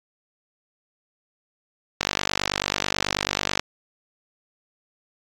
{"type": "click train", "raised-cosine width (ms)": 0.2, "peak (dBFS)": -3, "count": 79, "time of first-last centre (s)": [2.01, 3.595], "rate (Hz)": 49.2, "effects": ["AAC 64 kbps"]}